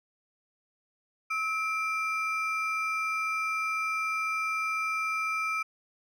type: ring-modulated tone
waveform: triangle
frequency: 1827 Hz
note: A#6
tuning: 35 cents flat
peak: -23 dBFS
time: 1.3-5.63 s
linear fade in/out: 10 ms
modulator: 532 Hz
effects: none